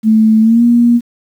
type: tone with pitch glide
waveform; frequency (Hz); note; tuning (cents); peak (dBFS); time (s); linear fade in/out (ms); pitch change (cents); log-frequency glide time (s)
sine; 219.2 to 237.7; A3 to A#3; -6 to +34; -5; 0.03-1.01; 50; +140; 0.41-0.63
effects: 7-bit